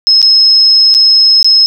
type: tone with dropouts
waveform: sine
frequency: 5170 Hz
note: E8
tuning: 34 cents flat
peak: -3 dBFS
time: 0.07-1.66 s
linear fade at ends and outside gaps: 0 ms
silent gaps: 0.217-0.227 / 0.941-0.948 / 1.428-1.445 s
effects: none